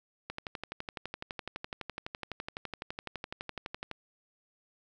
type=click train; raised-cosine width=0.3 ms; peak=-21 dBFS; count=44; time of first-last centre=0.3-3.913 s; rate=11.9 Hz; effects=none